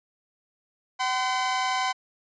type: tone pair together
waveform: sawtooth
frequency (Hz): 760 / 1023.6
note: F#5 / C6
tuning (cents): +46 / -38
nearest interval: perfect fourth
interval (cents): 516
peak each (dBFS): -23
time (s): 0.99-1.93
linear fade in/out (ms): 20
effects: resampled to 16000 Hz